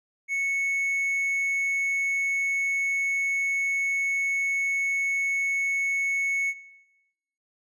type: tone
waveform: triangle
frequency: 2208 Hz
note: C#7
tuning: 7 cents flat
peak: -22 dBFS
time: 0.28-6.54 s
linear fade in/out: 50 ms
effects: noise-tail reverb RT60 1.0 s tail -18 dB re dry + resampled to 24000 Hz